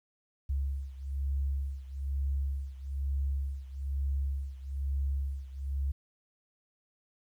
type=beating tone pair; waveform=sine; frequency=68.4 / 69.5 Hz; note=C#2 / C#2; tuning=-23 / +5 cents; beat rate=1.1 Hz; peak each=-32 / -35 dBFS; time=0.49-5.92 s; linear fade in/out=10 ms; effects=11-bit